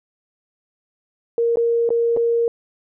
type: tone with dropouts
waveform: sine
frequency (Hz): 466.7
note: A#4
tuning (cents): +2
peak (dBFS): -15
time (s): 1.38-2.48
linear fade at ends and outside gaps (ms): 1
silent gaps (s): 1.558-1.571 / 1.891-1.904 / 2.165-2.171
effects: none